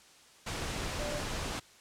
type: tone in noise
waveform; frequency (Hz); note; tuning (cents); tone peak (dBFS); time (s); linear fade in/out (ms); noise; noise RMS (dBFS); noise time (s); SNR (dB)
sine; 590; D5; +8; -37; 0.99-1.2; 10; pink; -36; 0.46-1.6; -4
effects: white hiss -58 dBFS RMS until 1.8 s + low-pass 8000 Hz 12 dB/octave